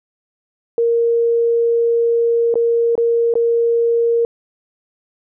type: tone with dropouts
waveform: sine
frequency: 466.2 Hz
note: A#4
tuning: in tune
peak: -12 dBFS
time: 0.78-4.25 s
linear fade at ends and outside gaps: 1 ms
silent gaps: 2.541-2.555 / 2.954-2.978 / 3.339-3.354 s
effects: none